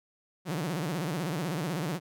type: tone with vibrato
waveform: sawtooth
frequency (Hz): 164.2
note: E3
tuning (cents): -6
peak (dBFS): -26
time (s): 0.45-2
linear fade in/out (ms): 50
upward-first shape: sine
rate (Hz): 16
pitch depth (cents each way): 240
effects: none